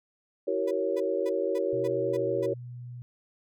sine chord, E diminished seventh, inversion none, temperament equal with one note detuned, 329.6 / 382.2 / 466.2 / 554.4 Hz, E4 / G4 / Bb4 / Db5, 0 / -44 / 0 / 0 cents, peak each -34 / -30 / -31 / -30 dBFS, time 0.47-2.54 s, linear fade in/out 10 ms
35% pulse tone bursts, 493.9 Hz, B4, in tune, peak -36 dBFS, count 7, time 0.67-2.464 s, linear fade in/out 10 ms, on 42 ms, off 250 ms
sine tone with pitch glide, 125.6 to 122.17 Hz, B2 to B2, +30 to -18 cents, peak -38 dBFS, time 1.73-3.02 s, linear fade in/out 0 ms, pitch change -48 cents, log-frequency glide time 1.94-2.37 s
effects none

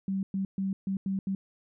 sine tone bursts at uneven times, 193.2 Hz, G3, 25 cents flat, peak -27 dBFS, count 6, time 0.08-0.23 / 0.34-0.45 / 0.58-0.73 / 0.87-0.97 / 1.06-1.19 / 1.27-1.35 s, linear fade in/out 2 ms, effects none

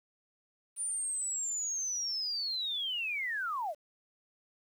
sine linear sweep, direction down, 9397 to 547 Hz, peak -32 dBFS, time 0.76-3.75 s, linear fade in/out 50 ms, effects 10-bit

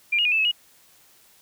sine tone with pitch steps, 2389 / 2867 / 2456 / 2635 / 2585 / 2892 Hz, D7 / F7 / D#7 / E7 / E7 / F#7, +29 / +45 / -23 / -1 / -34 / -40 cents, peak -18 dBFS, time 0.12-0.516 s, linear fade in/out 10 ms, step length 66 ms, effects white hiss -56 dBFS RMS until 1.41 s

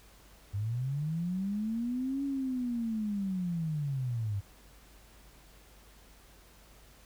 sine linear two-way sweep, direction up then down, 96.3 to 280.4 to 96.3 Hz, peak -30 dBFS, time 0.53-4.41 s, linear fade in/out 20 ms, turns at 2.24 s, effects added 50 Hz sine -58 dBFS peak until 7.05 s + pink hiss -59 dBFS RMS until 7.05 s

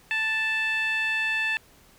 15% pulse tone with band-pass filter, 880 Hz, A5, in tune, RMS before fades -26 dBFS, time 0.11-1.57 s, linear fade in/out 0 ms, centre 2200 Hz, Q 6.8, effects pink hiss -56 dBFS RMS until 1.98 s

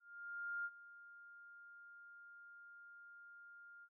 sine tone with ADSR envelope, 1405 Hz, F6, 10 cents sharp, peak -39 dBFS, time 0-3.89 s, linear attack 650 ms, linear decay 47 ms, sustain -17 dB, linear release 58 ms, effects none

